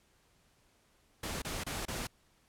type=noise bursts; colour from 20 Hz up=pink; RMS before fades=-38 dBFS; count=4; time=1.23-2.071 s; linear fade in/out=5 ms; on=190 ms; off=27 ms; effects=pink hiss -69 dBFS RMS until 2.48 s + low-pass 12000 Hz 12 dB/octave